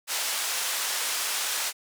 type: band-pass noise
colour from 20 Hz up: white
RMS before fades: -29 dBFS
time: 0.07-1.73 s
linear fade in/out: 50 ms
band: 680 to 9500 Hz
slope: 12 dB/octave
effects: none